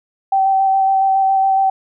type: tone with vibrato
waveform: sine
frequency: 773 Hz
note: G5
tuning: 24 cents flat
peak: -11 dBFS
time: 0.32-1.7 s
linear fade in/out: 5 ms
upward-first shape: square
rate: 7.2 Hz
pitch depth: 11 cents each way
effects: none